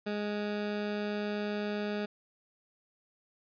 20% pulse tone, 207.7 Hz, G#3, in tune, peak -27 dBFS, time 0.06-2.06 s, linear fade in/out 10 ms, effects resampled to 11025 Hz

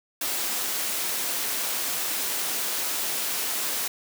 white high-pass noise, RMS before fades -28 dBFS, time 0.21-3.88 s, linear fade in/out 5 ms, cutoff 230 Hz, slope 12 dB/octave, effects none

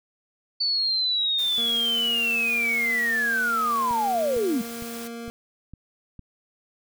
sine linear sweep, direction down, 4510 to 207.9 Hz, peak -21 dBFS, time 0.6-4.62 s, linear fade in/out 10 ms
white noise, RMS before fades -40 dBFS, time 1.38-5.08 s, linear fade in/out 10 ms
25% pulse tone, 233.1 Hz, A#3, in tune, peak -30 dBFS, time 1.58-5.3 s, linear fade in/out 0 ms
click train, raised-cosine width 5 ms, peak -29 dBFS, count 6, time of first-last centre 3.91-6.193 s, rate 2.19 Hz
effects none

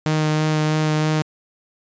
sawtooth tone with vibrato, 154.5 Hz, D#3, 12 cents flat, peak -13 dBFS, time 0.06-1.22 s, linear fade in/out 0 ms, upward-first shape sine, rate 3.1 Hz, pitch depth 11 cents each way, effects resampled to 16000 Hz

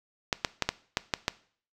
clicks, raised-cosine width 0.2 ms, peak -7 dBFS, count 7, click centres 0.328 / 0.448 / 0.623 / 0.69 / 0.971 / 1.138 / 1.281 s, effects noise-tail reverb RT60 0.5 s tail -19 dB re dry

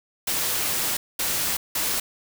white noise bursts at uneven times, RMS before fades -25 dBFS, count 3, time 0.27-0.97 / 1.19-1.57 / 1.75-2 s, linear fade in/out 5 ms, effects none

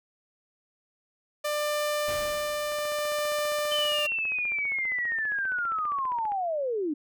sawtooth tone with tremolo, 595 Hz, D5, 22 cents sharp, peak -22 dBFS, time 1.44-4.07 s, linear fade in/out 10 ms, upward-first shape sine, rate 0.63 Hz, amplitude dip 25%
pink noise with exponential decay, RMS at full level -38 dBFS, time 2.08-3.42 s, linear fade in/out 1 ms, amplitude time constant 290 ms
click train, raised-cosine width 0.5 ms, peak -29 dBFS, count 55, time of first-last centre 2.72-6.32 s, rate 15 Hz
sine linear sweep, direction down, 3062 to 279.4 Hz, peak -26 dBFS, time 3.71-6.94 s, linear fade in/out 10 ms
effects none

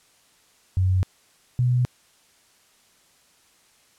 sine tone pair in turn, 93 / 124.14 Hz, F#2 / B2, +9 / +9 cents, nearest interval perfect fourth, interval 500 cents, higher second, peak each -17 dBFS, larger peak neither, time 0.77-1.03 / 1.59-1.85 s, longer neither, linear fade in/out 0 ms, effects white hiss -59 dBFS RMS until 3.98 s + low-pass 10000 Hz 12 dB/octave

